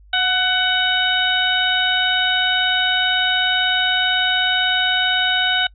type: harmonic tone with a mistuned harmonic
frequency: 747 Hz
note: F#5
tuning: 16 cents sharp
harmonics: 1 / 2 / 3 / 4 / 5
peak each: -24 / -19 / -27 / -21 / -21 dBFS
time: 0.13-5.67 s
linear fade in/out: 5 ms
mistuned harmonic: 1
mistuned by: -35 cents
effects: noise-tail reverb RT60 0.1 s tail -26 dB re dry + added 50 Hz sine -44 dBFS peak until 5.74 s